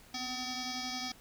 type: tone with frequency modulation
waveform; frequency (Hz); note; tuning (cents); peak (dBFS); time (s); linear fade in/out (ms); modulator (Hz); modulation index
sine; 2794; F7; 0; -33; 0.14-1.12; 5; 509; 5.7
effects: tanh soft clip ceiling -34 dBFS + pink hiss -58 dBFS RMS until 1.2 s